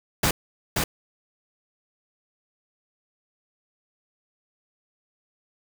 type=noise with echo; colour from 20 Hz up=pink; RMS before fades=-21 dBFS; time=0.23-0.31 s; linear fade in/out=5 ms; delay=530 ms; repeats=1; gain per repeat=-3 dB; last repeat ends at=0.84 s; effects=none